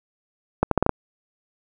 accelerating click train, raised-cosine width 1 ms, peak -3 dBFS, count 6, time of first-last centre 0.63-0.893 s, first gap 83 ms, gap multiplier 0.77, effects none

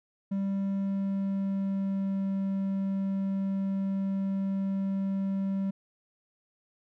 triangle tone with pitch glide, 196 to 194.42 Hz, G3 to G3, 0 to -14 cents, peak -25 dBFS, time 0.31-5.71 s, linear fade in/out 10 ms, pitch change -14 cents, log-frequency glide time 0.85-2.31 s, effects none

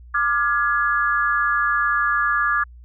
sine tone cluster, 1190 / 1408 / 1681 Hz, D6 / F6 / G#6, +22 / +14 / +20 cents, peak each -20 / -24 / -21 dBFS, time 0.14-2.64 s, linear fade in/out 10 ms, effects added 60 Hz sine -40 dBFS peak until 2.84 s

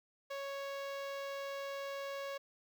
sawtooth tone with notch filter, 554.4 Hz, C#5, in tune, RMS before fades -42 dBFS, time 0.3-2.38 s, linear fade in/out 10 ms, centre 9700 Hz, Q 0.67, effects none

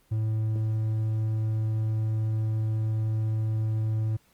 triangle tone, 109.5 Hz, A2, 8 cents flat, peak -22 dBFS, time 0.11-4.17 s, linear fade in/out 10 ms, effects pink hiss -64 dBFS RMS until 4.33 s + Opus 24 kbps

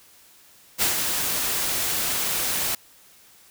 white noise with ADSR envelope, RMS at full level -20 dBFS, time 0.78-2.75 s, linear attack 41 ms, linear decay 110 ms, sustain -5 dB, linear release 4 ms, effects white hiss -53 dBFS RMS until 3.5 s

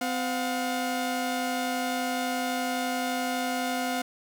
sawtooth tone pair together, 255.6 / 715 Hz, C4 / F5, -40 / +41 cents, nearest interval octave + tritone, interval 1781 cents, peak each -26 dBFS, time 0.01-4.02 s, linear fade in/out 5 ms, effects none

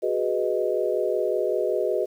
sine chord, G# minor seventh, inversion third, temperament equal, 370 / 415.3 / 493.9 / 622.3 Hz, F#4 / G#4 / B4 / D#5, 0 / 0 / 0 / 0 cents, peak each -27 dBFS, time 0.02-2.06 s, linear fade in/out 20 ms, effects 9-bit

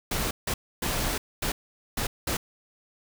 pink noise bursts at uneven times, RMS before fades -28 dBFS, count 6, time 0.11-0.31 / 0.47-0.54 / 0.82-1.18 / 1.42-1.52 / 1.97-2.07 / 2.27-2.37 s, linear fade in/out 5 ms, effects none

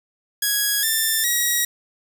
5% pulse tone with pitch steps, 1661.2 / 1780.4 / 1908.2 Hz, G#6 / A6 / A#6, 0 / +20 / +40 cents, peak -8 dBFS, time 0.42-1.65 s, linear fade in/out 5 ms, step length 410 ms, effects 7-bit

